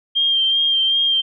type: tone with vibrato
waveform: sine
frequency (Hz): 3185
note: G7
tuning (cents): +27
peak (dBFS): -14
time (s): 0.15-1.22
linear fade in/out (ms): 20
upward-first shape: sine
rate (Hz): 2.6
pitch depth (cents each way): 26
effects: none